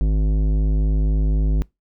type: tone with tanh clipping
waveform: sine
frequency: 51.91 Hz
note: G#1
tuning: in tune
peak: -17 dBFS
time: 0.01-1.62 s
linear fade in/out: 0 ms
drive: 14 dB
effects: noise-tail reverb RT60 0.2 s tail -24 dB re dry